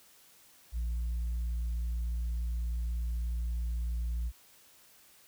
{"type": "tone", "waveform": "sine", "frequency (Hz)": 58.3, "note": "A#1", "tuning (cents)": 1, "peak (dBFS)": -28, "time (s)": [0.72, 4.32], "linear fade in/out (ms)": 50, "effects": ["tanh soft clip ceiling -29 dBFS", "white hiss -60 dBFS RMS until 5.27 s"]}